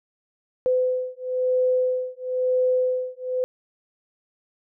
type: beating tone pair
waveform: sine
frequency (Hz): 507 / 508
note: B4 / B4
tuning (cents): +45 / +49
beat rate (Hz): 1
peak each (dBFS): -23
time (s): 0.66-3.44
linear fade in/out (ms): 0
effects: none